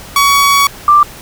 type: tone pair in turn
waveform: sawtooth / sine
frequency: 1126 / 1180.7 Hz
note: C#6 / D6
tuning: +27 / +9 cents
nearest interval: minor second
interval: 82 cents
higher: second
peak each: -3 dBFS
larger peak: neither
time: 0.16-0.67 / 0.88-1.03 s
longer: first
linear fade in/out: 2 ms
effects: pink hiss -32 dBFS RMS until 1.21 s